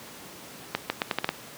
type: accelerating click train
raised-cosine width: 0.3 ms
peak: -8 dBFS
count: 7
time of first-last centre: 0.75-1.291 s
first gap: 150 ms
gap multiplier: 0.79
effects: pink hiss -44 dBFS RMS until 1.57 s + high-pass 150 Hz 12 dB/octave